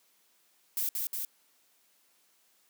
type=noise with echo; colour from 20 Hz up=violet; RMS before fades=-31 dBFS; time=0.77-0.89 s; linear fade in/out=2 ms; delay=180 ms; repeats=2; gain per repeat=-2 dB; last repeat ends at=1.25 s; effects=white hiss -68 dBFS RMS until 2.69 s + high-pass 200 Hz 12 dB/octave